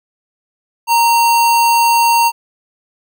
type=tone with sample-and-hold; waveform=sine; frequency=932.3 Hz; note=A#5; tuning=in tune; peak=-8 dBFS; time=0.87-2.32 s; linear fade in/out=50 ms; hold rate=3675 Hz; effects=none